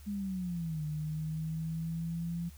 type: linear two-way sweep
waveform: sine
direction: down then up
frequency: 207.2 to 151.6 to 171.4 Hz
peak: -33 dBFS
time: 0.06-2.5 s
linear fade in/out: 20 ms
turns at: 0.84 s
effects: added 72 Hz sine -49 dBFS peak until 2.57 s + white hiss -60 dBFS RMS until 2.57 s